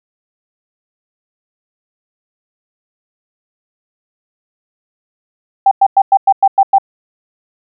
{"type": "tone bursts", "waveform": "sine", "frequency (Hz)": 784, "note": "G5", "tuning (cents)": 0, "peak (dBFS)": -4, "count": 8, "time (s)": [5.66, 6.784], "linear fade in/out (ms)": 5, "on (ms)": 53, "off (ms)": 100, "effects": []}